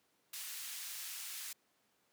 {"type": "band-pass noise", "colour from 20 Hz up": "white", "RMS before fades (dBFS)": -45, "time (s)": [0.33, 1.53], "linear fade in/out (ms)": 5, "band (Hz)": [1700, 16000], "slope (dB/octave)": 12, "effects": ["pink hiss -75 dBFS RMS until 2.12 s", "high-pass 200 Hz 12 dB/octave"]}